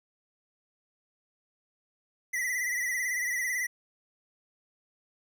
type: tone with vibrato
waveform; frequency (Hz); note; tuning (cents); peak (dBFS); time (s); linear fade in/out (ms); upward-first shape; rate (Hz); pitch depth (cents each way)
square; 1975.5; B6; 0; -29; 2.33-3.67; 10; sine; 18; 67
effects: none